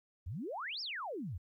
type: exponential two-way sweep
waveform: sine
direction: up then down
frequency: 73.42 to 5620 to 73.42 Hz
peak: -38 dBFS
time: 0.26-1.38 s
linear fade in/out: 10 ms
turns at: 0.81 s
effects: 13-bit